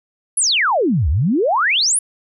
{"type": "exponential two-way sweep", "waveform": "sine", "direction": "down then up", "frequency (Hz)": [11100, 65.41, 11100], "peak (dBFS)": -13, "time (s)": [0.37, 1.99], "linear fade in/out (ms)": 5, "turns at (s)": 1.09, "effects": []}